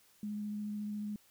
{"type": "tone with vibrato", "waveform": "sine", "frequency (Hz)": 208.9, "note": "G#3", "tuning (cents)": 10, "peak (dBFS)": -36, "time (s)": [0.23, 1.16], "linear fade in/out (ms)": 2, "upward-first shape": "triangle", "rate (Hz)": 14, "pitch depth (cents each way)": 14, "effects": ["white hiss -66 dBFS RMS until 1.3 s"]}